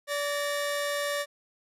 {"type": "tone pair together", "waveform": "sawtooth", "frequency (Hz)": [577, 1831.9], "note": ["D5", "A#6"], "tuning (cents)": [-31, -31], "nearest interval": "octave + minor sixth", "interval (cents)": 2000, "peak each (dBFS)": [-25, -31], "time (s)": [0.07, 1.26], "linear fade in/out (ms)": 50, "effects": ["resampled to 32000 Hz"]}